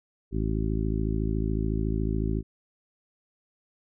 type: harmonic tone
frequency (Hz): 53.9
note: A1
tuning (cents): -35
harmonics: 1 / 2 / 3 / 4 / 5 / 6 / 7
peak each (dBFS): -28 / -31 / -33 / -34 / -35 / -36 / -36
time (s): 0.31-2.43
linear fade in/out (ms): 50
effects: none